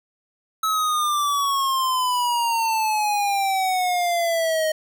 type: exponential sweep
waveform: square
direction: down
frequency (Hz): 1300 to 622.3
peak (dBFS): -20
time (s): 0.63-4.72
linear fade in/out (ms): 5
effects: none